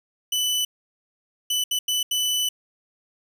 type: tone bursts at uneven times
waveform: sawtooth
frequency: 2988 Hz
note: F#7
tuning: 16 cents sharp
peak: -18 dBFS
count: 5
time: 0.32-0.65 / 1.5-1.64 / 1.71-1.79 / 1.88-2.03 / 2.11-2.49 s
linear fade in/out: 5 ms
effects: none